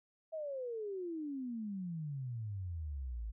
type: exponential sweep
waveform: sine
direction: down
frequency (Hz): 654 to 51.91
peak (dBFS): -38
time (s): 0.32-3.32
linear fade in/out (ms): 20
effects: none